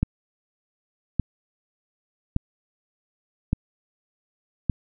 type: click train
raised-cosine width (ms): 5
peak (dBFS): -8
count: 5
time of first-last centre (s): 0.03-4.697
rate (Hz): 0.857
effects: none